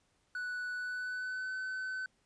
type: tone with pitch glide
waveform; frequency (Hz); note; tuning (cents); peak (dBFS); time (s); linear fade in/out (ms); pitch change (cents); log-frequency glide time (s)
triangle; 1481 to 1518.2; F#6 to F#6; +1 to +44; -34; 0.35-2.06; 2; +43; 0.75-1.54
effects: pink hiss -74 dBFS RMS until 2.25 s + resampled to 22050 Hz